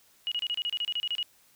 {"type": "tone bursts", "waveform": "sine", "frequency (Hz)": 2896, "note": "F#7", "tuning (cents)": -38, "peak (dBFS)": -27, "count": 13, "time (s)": [0.27, 1.228], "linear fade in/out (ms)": 0, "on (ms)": 46, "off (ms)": 30, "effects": ["white hiss -62 dBFS RMS until 1.55 s"]}